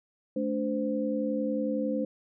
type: tone cluster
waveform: sine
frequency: 217.7 / 288.7 / 516 Hz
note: A3 / D4 / C5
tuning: -18 / -30 / -24 cents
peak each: -31 dBFS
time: 0.36-2.05 s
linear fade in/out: 5 ms
effects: none